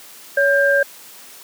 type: tone pair together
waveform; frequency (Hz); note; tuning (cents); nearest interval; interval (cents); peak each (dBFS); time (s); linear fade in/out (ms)
sine; 562.4 / 1593; C#5 / G6; +25 / +27; octave + tritone; 1802; -15; 0.37-0.83; 5
effects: white hiss -41 dBFS RMS until 1.43 s + high-pass 200 Hz 12 dB/octave